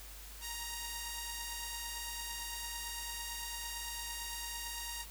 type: beating tone pair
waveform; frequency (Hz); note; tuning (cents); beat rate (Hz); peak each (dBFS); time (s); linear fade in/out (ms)
5% pulse; 930 / 938.9; A#5 / A#5; -4 / +12; 8.9; -35 / -29; 0.4-5.06; 50
effects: added 50 Hz sine -50 dBFS peak until 5.1 s + white hiss -52 dBFS RMS until 5.1 s